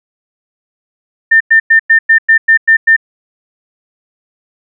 sine tone bursts, 1800 Hz, A6, 39 cents sharp, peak -3 dBFS, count 9, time 1.31-2.965 s, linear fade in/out 10 ms, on 95 ms, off 100 ms, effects none

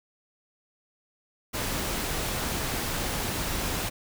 pink noise, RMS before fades -30 dBFS, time 1.53-3.9 s, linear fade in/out 20 ms, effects none

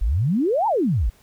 sine exponential two-way sweep, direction up then down, 43.37 to 944 to 43.37 Hz, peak -17 dBFS, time 0.01-1.1 s, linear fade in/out 10 ms, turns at 0.67 s, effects pink hiss -56 dBFS RMS until 1.22 s

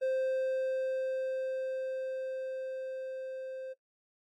triangle tone with level ramp, 523.3 Hz, C5, in tune, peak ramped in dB -26 to -37 dBFS, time 0.01-3.74 s, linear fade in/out 20 ms, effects noise-tail reverb RT60 0.1 s tail -17 dB re dry + AAC 64 kbps

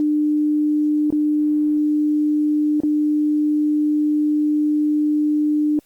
sine tone with dropouts, 300 Hz, D4, 37 cents sharp, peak -15 dBFS, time 0-5.79 s, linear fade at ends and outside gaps 1 ms, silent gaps 1.104-1.125 / 2.803-2.834 s, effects white hiss -59 dBFS RMS until 5.85 s + Opus 24 kbps

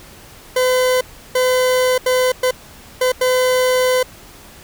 40% pulse tone bursts at uneven times, 508 Hz, B4, 49 cents sharp, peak -12 dBFS, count 6, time 0.56-1.01 / 1.35-1.98 / 2.06-2.32 / 2.43-2.51 / 3.01-3.12 / 3.21-4.03 s, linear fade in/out 5 ms, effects pink hiss -41 dBFS RMS until 4.63 s

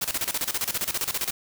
white noise with tremolo, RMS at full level -26 dBFS, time 0.01-1.31 s, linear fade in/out 10 ms, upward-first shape square, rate 15 Hz, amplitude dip 80%, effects none

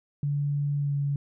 sine tone with pitch glide, 143.9 to 141.92 Hz, D3 to C#3, -35 to +41 cents, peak -24 dBFS, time 0.23-1.16 s, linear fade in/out 2 ms, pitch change -24 cents, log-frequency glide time 0.77-0.95 s, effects none

